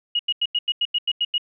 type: tone bursts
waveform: sine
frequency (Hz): 2888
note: F#7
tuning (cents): -43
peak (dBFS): -18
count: 10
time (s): 0.15-1.381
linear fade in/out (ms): 5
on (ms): 43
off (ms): 89
effects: none